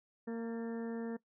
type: harmonic tone with a mistuned harmonic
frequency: 229.9 Hz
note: A#3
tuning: 24 cents flat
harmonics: 1 / 2 / 3 / 4 / 5 / 6 / 7 / 8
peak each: -38 / -41 / -54 / -55 / -61 / -59 / -61 / -57 dBFS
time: 0.27-1.17 s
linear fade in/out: 10 ms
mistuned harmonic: 8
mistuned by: -44 cents
effects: noise-tail reverb RT60 0.1 s tail -20 dB re dry